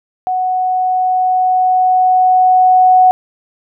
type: tone with level ramp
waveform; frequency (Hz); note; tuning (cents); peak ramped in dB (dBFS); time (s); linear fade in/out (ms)
sine; 740; F#5; 0; -13 to -4; 0.27-3.11; 0
effects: none